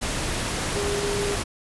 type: tone in noise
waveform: sine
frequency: 406.1 Hz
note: G#4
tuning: 39 cents flat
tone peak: -26 dBFS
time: 0.74-1.36 s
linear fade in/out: 20 ms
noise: pink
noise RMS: -27 dBFS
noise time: 0.01-1.44 s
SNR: -2 dB
effects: resampled to 24000 Hz